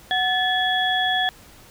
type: tone cluster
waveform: sine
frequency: 741 / 1734 / 3356 Hz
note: F#5 / A6 / G#7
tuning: +2 / -26 / +17 cents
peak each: -23 dBFS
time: 0.11-1.29 s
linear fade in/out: 0 ms
effects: pink hiss -48 dBFS RMS until 1.7 s